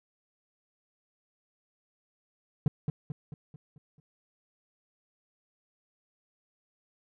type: tone with echo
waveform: triangle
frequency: 147.4 Hz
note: D3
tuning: 7 cents sharp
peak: -18 dBFS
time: 2.66-2.68 s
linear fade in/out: 2 ms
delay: 220 ms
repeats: 6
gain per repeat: -6 dB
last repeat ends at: 4 s
effects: none